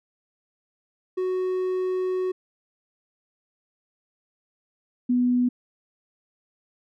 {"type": "tone pair in turn", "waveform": ["triangle", "sine"], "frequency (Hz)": [370, 246.9], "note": ["F#4", "B3"], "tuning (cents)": [0, 0], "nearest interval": "perfect fifth", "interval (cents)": 700, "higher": "first", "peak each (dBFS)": [-21, -18], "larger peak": "second", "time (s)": [[1.17, 2.32], [5.09, 5.49]], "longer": "first", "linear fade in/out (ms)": 10, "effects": []}